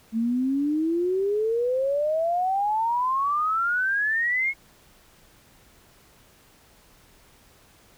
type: exponential sweep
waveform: sine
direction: up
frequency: 220 to 2200 Hz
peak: -21 dBFS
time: 0.12-4.54 s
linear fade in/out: 50 ms
effects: pink hiss -56 dBFS RMS until 7.97 s